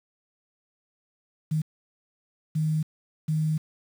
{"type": "tone bursts at uneven times", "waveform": "sine", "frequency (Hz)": 155.8, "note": "D#3", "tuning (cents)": 3, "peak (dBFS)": -22, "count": 3, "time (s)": [[1.51, 1.62], [2.55, 2.83], [3.28, 3.58]], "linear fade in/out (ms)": 10, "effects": ["8-bit"]}